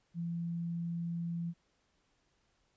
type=tone; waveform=sine; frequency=169.6 Hz; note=E3; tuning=50 cents sharp; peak=-34 dBFS; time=0.14-1.54 s; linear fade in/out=50 ms; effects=pink hiss -75 dBFS RMS until 2.76 s + resampled to 16000 Hz